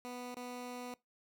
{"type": "tone with dropouts", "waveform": "15% pulse", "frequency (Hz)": 246.9, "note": "B3", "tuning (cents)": 0, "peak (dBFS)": -36, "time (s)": [0.05, 0.94], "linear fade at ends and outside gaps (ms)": 0, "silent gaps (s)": [0.344, 0.368], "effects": ["noise-tail reverb RT60 0.2 s tail -22 dB re dry"]}